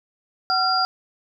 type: tone cluster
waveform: sine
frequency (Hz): 751 / 1373 / 4813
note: F#5 / F6 / D8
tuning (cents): +26 / -30 / +42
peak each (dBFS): -22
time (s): 0.5-0.85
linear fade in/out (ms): 0
effects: none